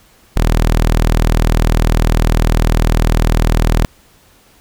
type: tone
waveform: sawtooth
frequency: 40 Hz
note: D#1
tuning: 49 cents sharp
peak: -6 dBFS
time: 0.36-3.85 s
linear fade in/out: 0 ms
effects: pink hiss -49 dBFS RMS until 4.6 s